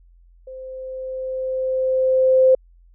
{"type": "tone with level ramp", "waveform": "sine", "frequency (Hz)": 520, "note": "C5", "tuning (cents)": -11, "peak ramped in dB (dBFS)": [-33, -9], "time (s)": [0.47, 2.55], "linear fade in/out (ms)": 5, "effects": ["added 43 Hz sine -48 dBFS peak until 2.94 s"]}